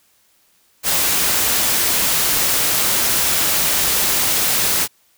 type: noise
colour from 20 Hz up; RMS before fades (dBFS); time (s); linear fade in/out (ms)
white; -17; 0.83-4.88; 50
effects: white hiss -58 dBFS RMS until 5.17 s